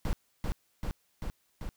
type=noise with echo; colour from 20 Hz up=brown; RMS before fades=-29 dBFS; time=0.05-0.13 s; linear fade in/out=0 ms; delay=390 ms; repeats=4; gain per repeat=-2 dB; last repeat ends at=1.69 s; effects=white hiss -72 dBFS RMS until 1.76 s